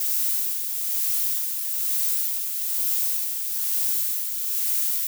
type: noise with tremolo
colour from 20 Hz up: violet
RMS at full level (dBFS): -23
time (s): 0-5.07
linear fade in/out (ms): 2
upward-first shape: sine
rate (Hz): 1.1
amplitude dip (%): 45
effects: none